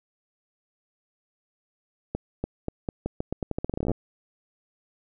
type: accelerating click train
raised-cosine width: 2 ms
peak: -14 dBFS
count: 22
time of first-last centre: 2.15-3.916 s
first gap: 290 ms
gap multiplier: 0.84
effects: none